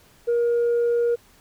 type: tone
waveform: sine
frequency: 473.4 Hz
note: A#4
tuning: 27 cents sharp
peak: -16 dBFS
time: 0.27-1.16 s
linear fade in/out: 20 ms
effects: tanh soft clip ceiling -16 dBFS + pink hiss -55 dBFS RMS until 1.4 s